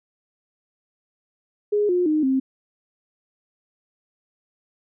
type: tone with pitch steps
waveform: sine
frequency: 415.3 / 357.4 / 307.5 / 264.7 Hz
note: G#4 / F4 / D#4 / C4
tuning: 0 / +40 / -20 / +20 cents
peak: -17 dBFS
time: 1.72-2.4 s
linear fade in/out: 10 ms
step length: 170 ms
effects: none